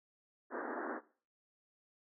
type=band-pass noise; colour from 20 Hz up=pink; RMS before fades=-41 dBFS; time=0.5-1.01 s; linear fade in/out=50 ms; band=240 to 1800 Hz; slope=96 dB/octave; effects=noise-tail reverb RT60 0.4 s tail -18 dB re dry